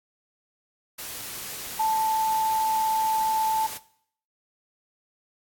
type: tone in noise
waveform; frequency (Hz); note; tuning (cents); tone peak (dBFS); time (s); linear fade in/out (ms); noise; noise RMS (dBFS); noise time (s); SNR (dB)
sine; 880; A5; 0; -21; 1.79-3.67; 10; white; -36; 0.98-3.78; +12
effects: noise-tail reverb RT60 0.6 s tail -18 dB re dry + AAC 64 kbps